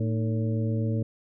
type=harmonic tone with a mistuned harmonic; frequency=112.5 Hz; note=A2; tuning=39 cents sharp; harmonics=1 / 2 / 3 / 4 / 5; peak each=-25 / -31 / -35 / -37 / -39 dBFS; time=0-1.03 s; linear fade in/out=5 ms; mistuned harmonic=3; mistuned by=-130 cents; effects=none